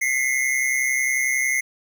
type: tone pair together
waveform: square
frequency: 2022 / 2153 Hz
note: B6 / C7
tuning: +40 / +49 cents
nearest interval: minor second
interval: 109 cents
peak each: -23 dBFS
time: 0.01-1.61 s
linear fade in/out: 10 ms
effects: none